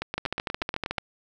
two click trains, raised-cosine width 0.3 ms, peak -13 / -12 dBFS, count 9 / 12, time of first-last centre 0.02-0.982 / 0.18-0.983 s, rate 8.32 / 13.7 Hz, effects none

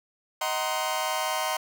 sawtooth chord, C half-diminished seventh, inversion first, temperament just, 627.9 / 753.5 / 941.9 / 1046.5 Hz, Eb5 / Gb5 / Bb5 / C6, +16 / +31 / +18 / 0 cents, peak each -28 dBFS, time 0.41-1.57 s, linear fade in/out 5 ms, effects none

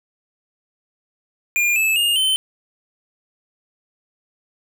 square tone with pitch steps, 2410 / 2613 / 2833 / 3072 Hz, D7 / E7 / F7 / G7, +44 / -16 / +24 / -36 cents, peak -16 dBFS, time 1.56-2.36 s, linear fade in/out 0 ms, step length 200 ms, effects none

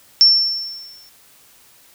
sine tone with exponential decay, 5410 Hz, E8, 44 cents sharp, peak -5 dBFS, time 0.21-1.09 s, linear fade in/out 0 ms, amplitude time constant 190 ms, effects white hiss -50 dBFS RMS until 1.94 s

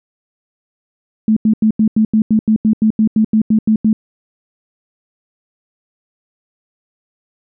sine tone bursts, 217.8 Hz, A3, 17 cents flat, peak -8 dBFS, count 16, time 1.28-3.93 s, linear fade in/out 2 ms, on 85 ms, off 86 ms, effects none

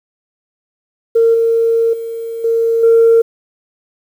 sine tone with level steps, 458 Hz, A#4, 31 cents flat, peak -6 / -9 / -20 / -10 / -4 dBFS, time 1.15-3.22 s, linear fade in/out 10 ms, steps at 1.34 / 1.93 / 2.44 / 2.83 s, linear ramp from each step 5 ms, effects tanh soft clip ceiling -2 dBFS + 7-bit

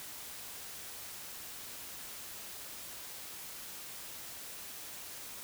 silence, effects white hiss -46 dBFS RMS until 5.43 s

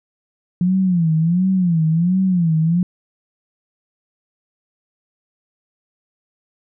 sine tone with vibrato, 173.4 Hz, F3, 12 cents flat, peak -13 dBFS, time 0.61-2.83 s, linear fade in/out 2 ms, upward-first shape sine, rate 1.4 Hz, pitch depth 160 cents each way, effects none

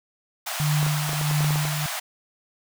pink high-pass noise, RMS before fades -30 dBFS, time 0.46-2 s, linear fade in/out 10 ms, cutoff 630 Hz, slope 96 dB/octave
sine tone with tremolo, 150 Hz, D3, 37 cents sharp, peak -19 dBFS, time 0.6-1.86 s, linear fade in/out 0 ms, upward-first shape sine, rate 1.5 Hz, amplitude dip 55%
clicks, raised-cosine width 1 ms, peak -18 dBFS, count 11, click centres 0.829 / 0.865 / 1.093 / 1.132 / 1.213 / 1.312 / 1.407 / 1.445 / 1.507 / 1.558 / 1.652 s
effects none

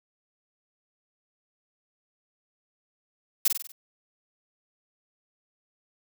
blue noise with echo, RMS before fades -21 dBFS, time 3.45-3.48 s, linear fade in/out 5 ms, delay 48 ms, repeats 5, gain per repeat -5 dB, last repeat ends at 3.72 s, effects none

